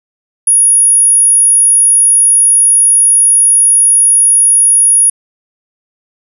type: tone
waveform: sine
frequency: 10400 Hz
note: E9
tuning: 24 cents flat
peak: -4 dBFS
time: 0.47-5.1 s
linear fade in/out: 5 ms
effects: none